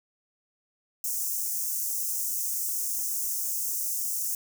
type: high-pass noise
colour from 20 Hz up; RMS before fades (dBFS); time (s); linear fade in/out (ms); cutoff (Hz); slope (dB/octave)
white; -30; 1.04-4.35; 2; 5800; 48
effects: none